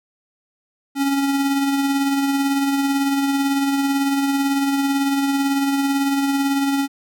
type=tone with tremolo; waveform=square; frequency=276.9 Hz; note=C#4; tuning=2 cents flat; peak=-16 dBFS; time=0.95-6.88 s; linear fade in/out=50 ms; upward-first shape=triangle; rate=18 Hz; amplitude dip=40%; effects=none